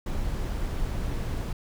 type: noise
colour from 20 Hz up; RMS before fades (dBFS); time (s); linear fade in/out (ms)
brown; -29; 0.06-1.53; 5
effects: none